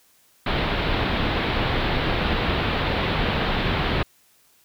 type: low-pass noise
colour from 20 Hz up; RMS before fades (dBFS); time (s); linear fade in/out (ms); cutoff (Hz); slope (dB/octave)
pink; -23; 0.46-4.03; 5; 4000; 48
effects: white hiss -59 dBFS RMS until 4.64 s